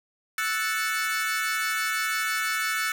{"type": "chord", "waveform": "40% pulse", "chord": "F# minor seventh", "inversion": "third", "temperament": "equal", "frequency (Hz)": [1318.5, 1480, 1760, 2217], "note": ["E6", "F#6", "A6", "C#7"], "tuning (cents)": [0, 0, 0, 0], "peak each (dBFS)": -30, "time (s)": [0.38, 2.92], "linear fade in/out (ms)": 2, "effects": []}